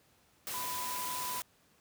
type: tone in noise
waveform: sine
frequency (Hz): 996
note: B5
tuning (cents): +14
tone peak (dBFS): -38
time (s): 0.54-1.4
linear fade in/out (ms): 0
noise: white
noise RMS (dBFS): -39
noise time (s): 0.47-1.42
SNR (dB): -2
effects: pink hiss -67 dBFS RMS until 1.8 s + high-pass 80 Hz 12 dB/octave